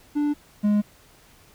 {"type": "tone pair in turn", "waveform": "triangle", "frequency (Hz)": [293.7, 207.7], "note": ["D4", "G#3"], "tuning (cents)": [0, 0], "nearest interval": "tritone", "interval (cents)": 600, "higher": "first", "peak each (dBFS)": [-18, -15], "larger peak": "second", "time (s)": [[0.15, 0.34], [0.63, 0.82]], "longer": "neither", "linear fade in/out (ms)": 20, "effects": ["pink hiss -54 dBFS RMS until 1.54 s"]}